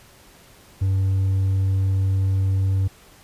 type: tone with hard clipping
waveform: sine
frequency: 96.2 Hz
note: G2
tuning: 32 cents flat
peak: -18 dBFS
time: 0.81-2.88 s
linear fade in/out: 10 ms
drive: 2 dB
effects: pink hiss -50 dBFS RMS until 3.23 s + resampled to 32000 Hz